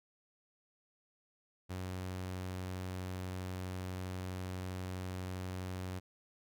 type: tone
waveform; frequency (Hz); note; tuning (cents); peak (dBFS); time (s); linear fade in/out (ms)
sawtooth; 92.3; F#2; -4; -35; 1.69-6; 20
effects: none